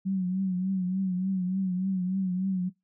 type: tone with vibrato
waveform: sine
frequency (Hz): 186.7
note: F#3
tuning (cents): +16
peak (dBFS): -25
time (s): 0.05-2.7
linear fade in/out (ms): 20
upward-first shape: triangle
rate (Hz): 3.4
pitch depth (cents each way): 75
effects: noise-tail reverb RT60 0.2 s tail -23 dB re dry